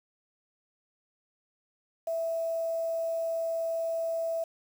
sine tone with quantisation, 659.3 Hz, E5, in tune, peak -28 dBFS, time 2.07-4.44 s, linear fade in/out 5 ms, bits 8, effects none

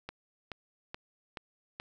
click train, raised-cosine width 0.3 ms, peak -23 dBFS, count 5, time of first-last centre 0.09-1.799 s, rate 2.34 Hz, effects none

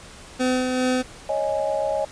25% pulse tone with tremolo, 254.6 Hz, C4, 47 cents flat, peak -15 dBFS, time 0.39-1.03 s, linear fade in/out 20 ms, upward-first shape sine, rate 2.5 Hz, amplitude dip 35%
sine chord, C# suspended second, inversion none, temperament equal, 554.4 / 622.3 / 830.6 Hz, C#5 / D#5 / G#5, 0 / 0 / 0 cents, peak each -25 / -24 / -28 dBFS, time 1.29-2.05 s, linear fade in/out 5 ms
effects pink hiss -43 dBFS RMS until 2.11 s + resampled to 22050 Hz

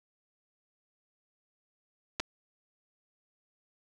clicks, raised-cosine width 0.2 ms, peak -15 dBFS, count 2, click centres 2.198 / 2.201 s, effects 8-bit

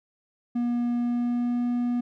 triangle tone with pitch glide, 240 to 242.5 Hz, B3 to B3, -49 to -31 cents, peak -21 dBFS, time 0.55-2.01 s, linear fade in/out 10 ms, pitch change +18 cents, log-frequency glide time 0.96-1.66 s, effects none

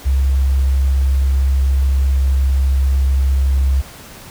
sine tone, 67.2 Hz, C2, 47 cents sharp, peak -11 dBFS, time 0.05-3.82 s, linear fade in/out 20 ms, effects pink hiss -37 dBFS RMS until 4.3 s

